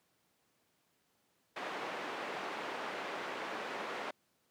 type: band-pass noise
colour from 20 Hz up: pink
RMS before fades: -41 dBFS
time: 1.56-4.11 s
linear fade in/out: 5 ms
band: 400 to 2300 Hz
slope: 12 dB/octave
effects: pink hiss -75 dBFS RMS until 4.5 s + high-pass 150 Hz 12 dB/octave